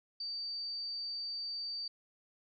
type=tone; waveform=sine; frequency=4621 Hz; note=D8; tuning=29 cents flat; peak=-37 dBFS; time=0.2-1.88 s; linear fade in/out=5 ms; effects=none